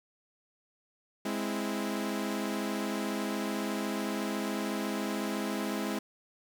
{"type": "chord", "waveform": "sawtooth", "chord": "Ab augmented", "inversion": "none", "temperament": "equal", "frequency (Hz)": [207.7, 261.6, 329.6], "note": ["Ab3", "C4", "E4"], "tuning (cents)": [0, 0, 0], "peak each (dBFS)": [-30, -33, -33], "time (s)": [1.25, 5.99], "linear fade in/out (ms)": 5, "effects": ["10-bit"]}